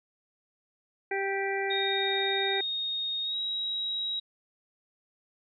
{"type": "harmonic tone", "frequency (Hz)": 392, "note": "G4", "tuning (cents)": 0, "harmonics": [1, 2, 4, 5, 6], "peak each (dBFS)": [-31, -34, -37, -34, -38], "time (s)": [1.11, 2.61], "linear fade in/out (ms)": 5}
{"type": "tone with pitch glide", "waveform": "sine", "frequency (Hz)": [3715, 3837], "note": ["A#7", "A#7"], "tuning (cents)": [-7, 49], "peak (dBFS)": -29, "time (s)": [1.7, 4.2], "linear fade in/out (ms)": 10, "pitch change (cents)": 56, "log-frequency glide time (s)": [3.23, 3.37]}
{"effects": []}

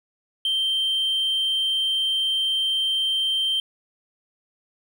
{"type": "tone", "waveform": "triangle", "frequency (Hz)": 3136, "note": "G7", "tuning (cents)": 0, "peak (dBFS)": -18, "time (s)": [0.45, 3.6], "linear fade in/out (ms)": 2, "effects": ["tanh soft clip ceiling -14 dBFS"]}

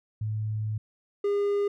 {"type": "tone pair in turn", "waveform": ["sine", "triangle"], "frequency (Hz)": [107.8, 405.8], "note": ["A2", "G#4"], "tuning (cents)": [-35, -40], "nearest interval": "octave + major seventh", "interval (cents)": 2295, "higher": "second", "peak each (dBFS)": [-27, -21], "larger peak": "second", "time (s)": [[0.21, 0.78], [1.24, 1.68]], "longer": "first", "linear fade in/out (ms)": 5, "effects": []}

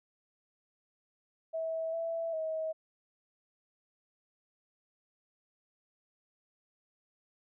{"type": "tone with pitch steps", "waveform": "sine", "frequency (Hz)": [649, 662, 637], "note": ["E5", "E5", "D#5"], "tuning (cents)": [-27, 7, 41], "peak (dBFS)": -32, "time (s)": [1.53, 2.73], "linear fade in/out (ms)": 20, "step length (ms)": 400, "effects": []}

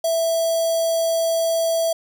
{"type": "tone with notch filter", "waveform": "square", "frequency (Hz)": 659.3, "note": "E5", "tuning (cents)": 0, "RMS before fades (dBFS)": -20, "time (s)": [0.04, 1.93], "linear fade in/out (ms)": 5, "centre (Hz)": 1900, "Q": 0.6, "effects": []}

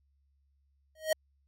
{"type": "tone with exponential growth", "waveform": "square", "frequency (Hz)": 629, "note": "D#5", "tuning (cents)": 19, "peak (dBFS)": -23, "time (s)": [0.95, 1.13], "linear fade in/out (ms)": 5, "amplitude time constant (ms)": 37, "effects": ["added 69 Hz sine -68 dBFS peak until 1.47 s", "AAC 48 kbps"]}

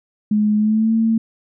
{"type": "tone with pitch glide", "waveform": "sine", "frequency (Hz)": [211, 224.8], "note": ["G#3", "A3"], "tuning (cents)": [28, 37], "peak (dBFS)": -13, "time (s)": [0.31, 1.18], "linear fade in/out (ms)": 5, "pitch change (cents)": 109, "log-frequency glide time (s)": [0.57, 0.93], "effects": []}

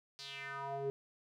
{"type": "tone with band-pass filter sweep", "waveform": "square", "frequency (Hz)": 138.59, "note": "C#3", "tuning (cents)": 0, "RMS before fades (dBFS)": -42, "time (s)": [0.19, 0.9], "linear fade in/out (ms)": 0, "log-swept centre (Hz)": [4800, 390], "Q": 3.9, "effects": []}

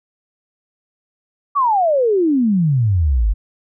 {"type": "exponential sweep", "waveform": "sine", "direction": "down", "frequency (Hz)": [1174.7, 46.16], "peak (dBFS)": -12, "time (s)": [1.55, 3.34], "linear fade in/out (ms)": 20, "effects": []}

